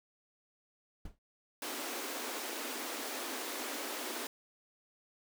brown noise with exponential decay, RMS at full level -40 dBFS, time 1.05-1.19 s, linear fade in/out 5 ms, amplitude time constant 29 ms
pink high-pass noise, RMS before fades -40 dBFS, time 1.62-4.27 s, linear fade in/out 2 ms, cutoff 240 Hz, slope 96 dB/octave
effects none

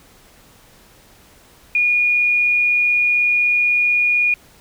sine tone, 2441 Hz, D#7, 34 cents flat, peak -13 dBFS, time 1.75-4.34 s, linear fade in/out 2 ms, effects pink hiss -49 dBFS RMS until 4.6 s

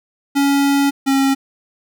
square tone pair in turn, 280 / 271.7 Hz, C#4 / C#4, +18 / -35 cents, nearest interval minor second, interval 53 cents, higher first, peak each -13 dBFS, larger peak neither, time 0.35-0.91 / 1.06-1.35 s, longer first, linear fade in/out 20 ms, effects none

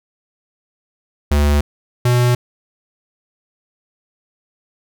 square tone pair in turn, 72.9 / 122.6 Hz, D2 / B2, -12 / -12 cents, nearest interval major sixth, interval 900 cents, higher second, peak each -12 dBFS, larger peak neither, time 1.31-1.61 / 2.05-2.35 s, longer neither, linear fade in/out 5 ms, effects none

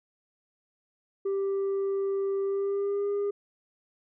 sine tone with pitch glide, 392.5 to 405.4 Hz, G4 to G#4, +2 to -42 cents, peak -23 dBFS, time 1.25-3.31 s, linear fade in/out 10 ms, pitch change +56 cents, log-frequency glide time 2.43-3.09 s, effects tanh soft clip ceiling -25 dBFS

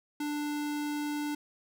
square tone, 295 Hz, D4, 8 cents sharp, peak -32 dBFS, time 0.2-1.35 s, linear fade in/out 5 ms, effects none

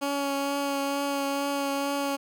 15% pulse tone with vibrato, 280 Hz, C#4, 18 cents sharp, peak -20 dBFS, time 0.01-2.17 s, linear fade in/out 20 ms, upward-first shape triangle, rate 2.2 Hz, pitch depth 17 cents each way, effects none

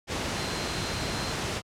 sine tone in noise, 4126 Hz, C8, 25 cents flat, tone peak -40 dBFS, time 0.33-1.36 s, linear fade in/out 50 ms, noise pink, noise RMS -30 dBFS, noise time 0.07-1.62 s, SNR -13 dB, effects high-pass 60 Hz 12 dB/octave + low-pass 7000 Hz 12 dB/octave

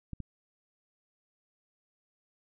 clicks, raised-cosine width 5 ms, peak -26 dBFS, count 2, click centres 0.133 / 0.203 s, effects none

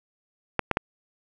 clicks, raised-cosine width 0.5 ms, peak -6 dBFS, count 3, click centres 0.593 / 0.713 / 0.771 s, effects none

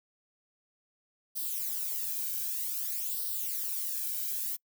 violet noise with flanger, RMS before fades -34 dBFS, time 1.35-4.57 s, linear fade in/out 20 ms, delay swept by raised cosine 0.21 to 1.31 ms, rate 0.53 Hz, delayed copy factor +0.7, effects noise-tail reverb RT60 0.1 s tail -26 dB re dry

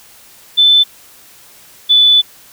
sine tone pair in turn, 3520 / 3482 Hz, A7 / A7, 0 / -19 cents, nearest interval unison, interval 19 cents, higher first, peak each -5 dBFS, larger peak neither, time 0.57-0.84 / 1.89-2.22 s, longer second, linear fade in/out 20 ms, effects white hiss -42 dBFS RMS until 2.52 s

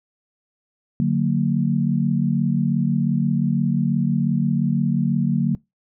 sine chord, D augmented, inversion none, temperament just, 146.83 / 183.54 / 229.4 Hz, D3 / F#3 / A#3, 0 / -14 / -28 cents, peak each -21 dBFS, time 1-5.55 s, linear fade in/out 0 ms, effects noise-tail reverb RT60 0.2 s tail -24 dB re dry

